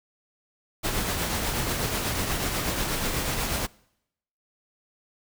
pink noise with tremolo, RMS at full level -26 dBFS, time 0.83-3.67 s, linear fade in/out 20 ms, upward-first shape triangle, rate 8.2 Hz, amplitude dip 40%, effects noise-tail reverb RT60 0.8 s tail -24 dB re dry

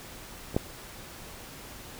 clicks, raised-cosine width 2 ms, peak -24 / -10 dBFS, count 2, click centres 0.545 / 0.565 s, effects pink hiss -45 dBFS RMS until 1.99 s

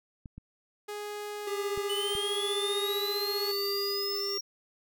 clicks, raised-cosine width 5 ms, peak -31 dBFS, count 4, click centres 0.258 / 0.38 / 1.776 / 2.152 s
sawtooth tone, 415.3 Hz, G#4, in tune, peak -32 dBFS, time 0.88-3.52 s, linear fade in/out 10 ms
square tone with tremolo, 400 Hz, G4, 35 cents sharp, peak -32 dBFS, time 1.47-4.38 s, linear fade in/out 5 ms, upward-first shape sine, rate 1 Hz, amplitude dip 30%
square exponential sweep, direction up, 2960 to 5610 Hz, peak -32 dBFS, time 1.89-4.41 s, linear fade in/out 10 ms
effects none

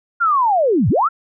sine linear two-way sweep, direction down then up, 1427 to 85.2 to 1427 Hz, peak -12 dBFS, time 0.2-1.09 s, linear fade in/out 20 ms, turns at 0.89 s, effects none

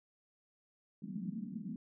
white band-pass noise, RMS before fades -42 dBFS, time 1.02-1.76 s, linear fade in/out 2 ms, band 180 to 230 Hz, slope 48 dB/octave, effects none

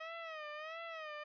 15% pulse tone with vibrato, 632 Hz, D#5, 27 cents sharp, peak -37 dBFS, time 0-1.24 s, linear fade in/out 10 ms, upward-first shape sine, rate 1.5 Hz, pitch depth 100 cents each way, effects resampled to 11025 Hz

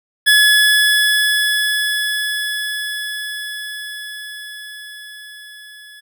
25% pulse tone with level ramp, 1702 Hz, G#6, 42 cents sharp, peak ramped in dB -4 to -34 dBFS, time 0.26-6.01 s, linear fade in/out 20 ms, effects none

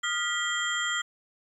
sine tone cluster, 1228 / 1404 / 1948 / 3197 / 7280 Hz, D#6 / F6 / B6 / G7 / A#8, -23 / +9 / -24 / +33 / -42 cents, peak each -36 / -32 / -31 / -32 / -36 dBFS, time 0.03-1.02 s, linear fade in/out 10 ms, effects 10-bit

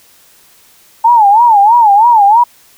sine tone with vibrato, 876 Hz, A5, 8 cents flat, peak -3 dBFS, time 1.04-2.44 s, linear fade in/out 10 ms, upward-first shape sine, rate 3.1 Hz, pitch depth 170 cents each way, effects white hiss -45 dBFS RMS until 2.77 s

